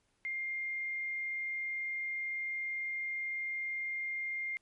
sine tone, 2113 Hz, C7, 16 cents sharp, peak -34 dBFS, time 0.25-4.57 s, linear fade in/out 0 ms, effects pink hiss -75 dBFS RMS until 4.61 s + MP3 48 kbps

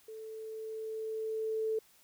sine tone with level ramp, 440 Hz, A4, in tune, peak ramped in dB -43 to -29 dBFS, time 0.08-1.79 s, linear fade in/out 5 ms, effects white hiss -64 dBFS RMS until 2.03 s

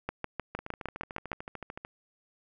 two click trains, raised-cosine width 0.5 ms, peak -24 / -17 dBFS, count 18 / 9, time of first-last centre 0.59-1.849 / 0.09-1.317 s, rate 13.5 / 6.52 Hz, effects none

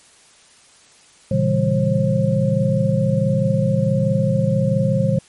sine tone cluster, 116.8 / 138.2 / 162.8 / 196.9 / 535 Hz, A#2 / C#3 / E3 / G3 / C5, +4 / -5 / -21 / +8 / +38 cents, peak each -21 dBFS, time 1.31-5.19 s, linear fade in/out 5 ms, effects white hiss -50 dBFS RMS until 5.28 s + MP3 48 kbps

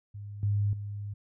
sine tone with level steps, 102.3 Hz, G#2, 26 cents flat, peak -38 / -24 / -34 dBFS, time 0.14-1.14 s, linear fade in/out 10 ms, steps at 0.43 / 0.73 s, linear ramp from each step 2 ms, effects none

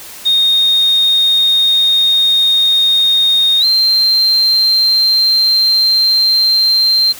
sine tone with pitch glide, 3700 to 4153 Hz, A#7 to C8, -14 to -14 cents, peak -7 dBFS, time 0.25-7.13 s, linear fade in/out 20 ms, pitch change +200 cents, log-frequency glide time 3.6-3.65 s, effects tanh soft clip ceiling -4 dBFS + white hiss -32 dBFS RMS until 7.19 s

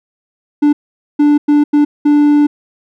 triangle tone bursts at uneven times, 293.7 Hz, D4, in tune, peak -4 dBFS, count 5, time 0.62-0.73 / 1.19-1.38 / 1.48-1.64 / 1.73-1.85 / 2.05-2.47 s, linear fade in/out 10 ms, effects none

